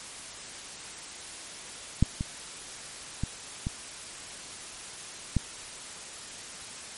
clicks, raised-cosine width 5 ms, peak -7 / -17 / -16 / -17 / -11 dBFS, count 5, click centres 2.026 / 2.209 / 3.236 / 3.669 / 5.367 s, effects white hiss -42 dBFS RMS until 6.97 s + MP3 48 kbps

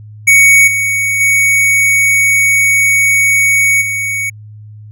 square tone with level steps, 2234 Hz, C#7, 13 cents sharp, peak -4 / -12 / -8 / -15 dBFS, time 0.27-4.3 s, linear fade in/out 10 ms, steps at 0.67 / 1.2 / 3.81 s, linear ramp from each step 10 ms, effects added 106 Hz sine -30 dBFS peak until 4.91 s

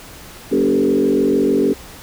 sine tone with frequency modulation, 338 Hz, E4, 43 cents sharp, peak -12 dBFS, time 0.51-1.74 s, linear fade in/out 20 ms, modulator 46.7 Hz, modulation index 2.4, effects pink hiss -38 dBFS RMS until 2.02 s

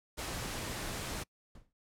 pink noise, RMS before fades -39 dBFS, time 0.17-1.24 s, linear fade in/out 20 ms
brown noise with exponential decay, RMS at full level -46 dBFS, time 1.55-1.73 s, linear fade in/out 2 ms, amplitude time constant 39 ms
effects noise-tail reverb RT60 0.1 s tail -25 dB re dry + low-pass 12000 Hz 12 dB/octave

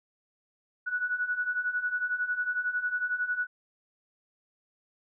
sine beating tone pair, 1466 / 1477 Hz, F#6 / F#6, -16 / -3 cents, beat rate 11 Hz, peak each -33 / -29 dBFS, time 0.86-3.47 s, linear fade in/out 20 ms, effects none

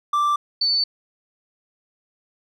triangle / sine tone pair in turn, 1174.7 / 4505 Hz, D6 / C#8, 0 / +27 cents, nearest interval octave + major seventh, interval 2327 cents, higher second, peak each -15 / -17 dBFS, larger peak first, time 0.13-0.36 / 0.61-0.84 s, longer neither, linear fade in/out 5 ms, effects none

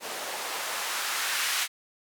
blue noise with band-pass filter sweep, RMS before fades -31 dBFS, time 0-1.68 s, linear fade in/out 50 ms, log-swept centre 480 to 1800 Hz, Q 0.99, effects none

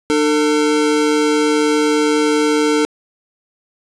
square tone pair together, 300.8 / 450.7 Hz, D4 / A4, +42 / +42 cents, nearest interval perfect fifth, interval 700 cents, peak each -16 dBFS, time 0.1-2.85 s, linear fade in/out 0 ms, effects resampled to 22050 Hz + 7-bit

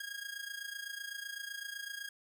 sawtooth tone with amplitude modulation, 1633 Hz, G#6, 30 cents flat, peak -34 dBFS, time 0-2.09 s, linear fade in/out 5 ms, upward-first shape sine, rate 27.9 Hz, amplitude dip 75%, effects none

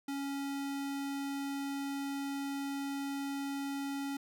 square tone, 278.1 Hz, C#4, 6 cents sharp, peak -36 dBFS, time 0.08-4.17 s, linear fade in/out 5 ms, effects none

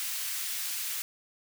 white high-pass noise, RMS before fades -34 dBFS, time 0-1.02 s, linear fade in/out 0 ms, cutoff 1700 Hz, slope 12 dB/octave, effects none

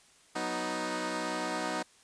10% pulse chord, B major, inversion second, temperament equal, 185 / 246.9 / 311.1 Hz, F#3 / B3 / D#4, 0 / 0 / 0 cents, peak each -31 / -29 / -26 dBFS, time 0.35-1.83 s, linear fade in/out 10 ms, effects white hiss -61 dBFS RMS until 2.03 s + resampled to 22050 Hz

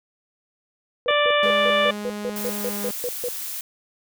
sine tone bursts, 491.2 Hz, B4, 9 cents flat, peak -24 dBFS, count 12, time 1.06-3.286 s, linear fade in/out 0 ms, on 48 ms, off 150 ms
harmonic tone, 587.3 Hz, D5, in tune, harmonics 1 / 2 / 3 / 4 / 5 / 6, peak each -20 / -23 / -25 / -26 / -27 / -28 dBFS, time 1.08-1.91 s, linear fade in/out 5 ms
sawtooth tone with pitch glide, 207.7 to 204.4 Hz, G#3 to G#3, 0 to -27 cents, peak -25 dBFS, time 1.43-2.91 s, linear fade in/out 2 ms, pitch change -27 cents, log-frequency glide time 2.43-2.74 s
blue noise, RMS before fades -31 dBFS, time 2.36-3.61 s, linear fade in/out 2 ms
effects none

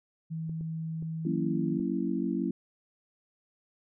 sine tone, 161.3 Hz, E3, 37 cents flat, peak -32 dBFS, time 0.3-1.78 s, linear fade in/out 20 ms
clicks, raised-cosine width 3 ms, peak -33 dBFS, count 4, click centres 0.495 / 0.61 / 1.025 / 1.799 s
sine chord, F# dominant seventh, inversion none, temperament just, 185 / 231.2 / 277.5 / 333 Hz, F#3 / A#3 / C#4 / E4, 0 / -14 / +2 / +18 cents, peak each -33 dBFS, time 1.25-2.51 s, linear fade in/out 5 ms
effects none

